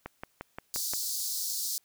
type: click train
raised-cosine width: 0.5 ms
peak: -22 dBFS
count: 6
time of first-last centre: 0.06-0.936 s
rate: 5.71 Hz
type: high-pass noise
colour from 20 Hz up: pink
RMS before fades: -33 dBFS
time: 0.74-1.78 s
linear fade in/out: 0 ms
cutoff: 4300 Hz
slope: 48 dB/octave
effects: white hiss -70 dBFS RMS until 1.84 s